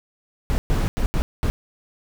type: noise bursts at uneven times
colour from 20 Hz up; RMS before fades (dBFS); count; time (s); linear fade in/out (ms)
brown; -20; 5; 0.5-0.58 / 0.7-0.88 / 0.97-1.06 / 1.14-1.22 / 1.43-1.5; 0
effects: none